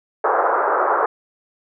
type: band-pass noise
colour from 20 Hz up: white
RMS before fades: -18 dBFS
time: 0.24-1.06 s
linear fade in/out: 2 ms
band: 380 to 1400 Hz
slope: 48 dB/octave
effects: none